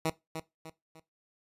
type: tone with echo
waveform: 10% pulse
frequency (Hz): 160.4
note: E3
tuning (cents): -47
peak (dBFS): -19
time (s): 0.05-0.1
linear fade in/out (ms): 2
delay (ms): 300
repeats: 3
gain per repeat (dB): -8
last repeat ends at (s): 1
effects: noise-tail reverb RT60 0.2 s tail -19 dB re dry + resampled to 32000 Hz